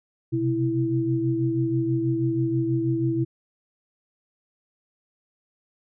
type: tone cluster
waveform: sine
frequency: 125.9 / 132.1 / 329.9 Hz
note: B2 / C3 / E4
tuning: +34 / +17 / +1 cents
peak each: -26 / -29 / -23 dBFS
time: 0.32-3.25 s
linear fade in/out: 20 ms
effects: none